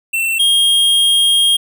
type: tone pair in turn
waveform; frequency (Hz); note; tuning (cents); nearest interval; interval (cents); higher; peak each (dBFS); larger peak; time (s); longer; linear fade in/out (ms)
square; 2692 / 3240; E7 / G#7; +36 / -43; minor third; 321; second; -15 / -10; second; 0.13-0.39 / 0.39-1.57; second; 10
effects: none